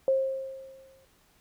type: tone with exponential decay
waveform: sine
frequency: 533 Hz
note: C5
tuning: 32 cents sharp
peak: -19 dBFS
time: 0.08-1.05 s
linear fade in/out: 1 ms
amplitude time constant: 210 ms
effects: pink hiss -64 dBFS RMS until 1.4 s